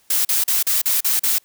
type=noise bursts; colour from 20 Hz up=blue; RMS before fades=-18 dBFS; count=7; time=0.1-1.384 s; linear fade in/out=5 ms; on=150 ms; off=39 ms; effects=white hiss -58 dBFS RMS until 1.44 s